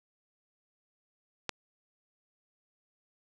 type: click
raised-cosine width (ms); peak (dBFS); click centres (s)
0.2; -14; 1.493
effects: 7-bit